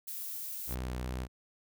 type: noise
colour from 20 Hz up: violet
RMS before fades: -40 dBFS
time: 0.07-0.75 s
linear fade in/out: 10 ms
type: tone with vibrato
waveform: sawtooth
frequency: 62.7 Hz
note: B1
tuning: 27 cents sharp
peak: -31 dBFS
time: 0.67-1.28 s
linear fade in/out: 50 ms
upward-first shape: square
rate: 2.7 Hz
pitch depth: 12 cents each way
effects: none